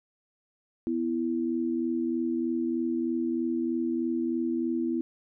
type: tone pair together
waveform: sine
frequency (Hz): 248.5 / 331.7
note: B3 / E4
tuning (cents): +11 / +11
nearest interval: perfect fourth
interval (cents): 500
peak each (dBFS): -29 / -28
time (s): 0.87-5.01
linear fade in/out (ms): 0
effects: none